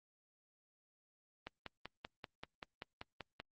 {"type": "click train", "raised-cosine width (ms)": 0.3, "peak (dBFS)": -28, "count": 11, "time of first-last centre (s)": [1.47, 3.401], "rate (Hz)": 5.18, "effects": ["Opus 32 kbps"]}